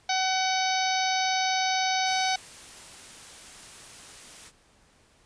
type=harmonic tone; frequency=754 Hz; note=F#5; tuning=32 cents sharp; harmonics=1 / 2 / 3 / 4 / 5 / 6 / 7 / 8; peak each=-26 / -34 / -32 / -37 / -33 / -34 / -37 / -35 dBFS; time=0.09-2.36 s; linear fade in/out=5 ms
type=noise; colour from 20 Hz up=white; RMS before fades=-46 dBFS; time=2.04-4.52 s; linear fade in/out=50 ms
effects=pink hiss -61 dBFS RMS until 5.25 s + resampled to 22050 Hz